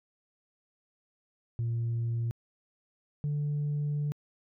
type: tone pair in turn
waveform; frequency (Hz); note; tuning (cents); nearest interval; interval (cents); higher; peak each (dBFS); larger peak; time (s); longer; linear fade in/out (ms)
sine; 116.54 / 146.83; A#2 / D3; 0 / 0; major third; 400; second; -26; neither; 1.59-2.31 / 3.24-4.12; second; 0
effects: tanh soft clip ceiling -26 dBFS